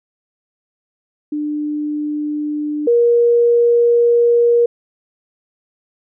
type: tone pair in turn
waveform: sine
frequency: 298.4 / 473.7 Hz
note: D4 / A#4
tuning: +28 / +28 cents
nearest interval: minor sixth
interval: 800 cents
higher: second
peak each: -18 / -9 dBFS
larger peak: second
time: 1.32-2.87 / 2.87-4.66 s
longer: second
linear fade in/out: 5 ms
effects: none